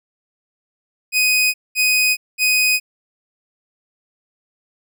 sawtooth tone bursts, 2500 Hz, D#7, 8 cents sharp, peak -10 dBFS, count 3, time 1.12-2.8 s, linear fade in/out 50 ms, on 420 ms, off 210 ms, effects none

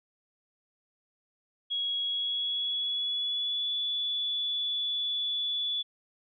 sine tone with pitch glide, 3322 to 3441 Hz, G#7 to A7, 0 to -39 cents, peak -28 dBFS, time 1.7-5.83 s, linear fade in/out 20 ms, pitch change +61 cents, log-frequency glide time 2.01-3.73 s, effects none

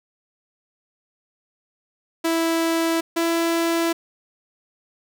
sawtooth tone pair in turn, 329.6 / 333.8 Hz, E4 / E4, 0 / +22 cents, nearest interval unison, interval 22 cents, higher second, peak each -15 dBFS, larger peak neither, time 2.24-3.01 / 3.16-3.93 s, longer neither, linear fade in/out 10 ms, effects none

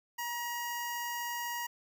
10% pulse tone with notch filter, 952 Hz, A#5, 36 cents sharp, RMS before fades -37 dBFS, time 0.18-1.67 s, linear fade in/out 10 ms, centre 3900 Hz, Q 0.67, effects none

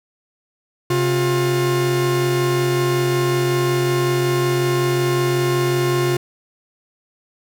45% pulse tone pair together, 133.6 / 355.4 Hz, C3 / F4, +36 / +30 cents, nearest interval octave + perfect fourth, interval 1694 cents, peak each -20 / -18 dBFS, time 0.9-6.17 s, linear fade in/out 5 ms, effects none

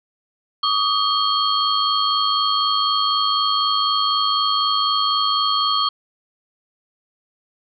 sine tone cluster, 1140 / 1244 / 3210 / 4366 Hz, C#6 / D#6 / G7 / C#8, +48 / -1 / +40 / -27 cents, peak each -22 dBFS, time 0.63-5.89 s, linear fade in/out 5 ms, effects none

